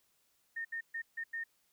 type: tone bursts at uneven times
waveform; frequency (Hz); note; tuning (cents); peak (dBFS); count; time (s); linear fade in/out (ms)
sine; 1831; A#6; -32; -36; 5; 0.56-0.65 / 0.72-0.81 / 0.94-1.02 / 1.17-1.24 / 1.33-1.44; 10
effects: white hiss -74 dBFS RMS until 1.72 s